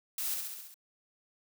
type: noise with echo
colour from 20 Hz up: blue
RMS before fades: -35 dBFS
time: 0.18-0.34 s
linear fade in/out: 2 ms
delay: 67 ms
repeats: 6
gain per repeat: -3 dB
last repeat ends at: 0.742 s
effects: none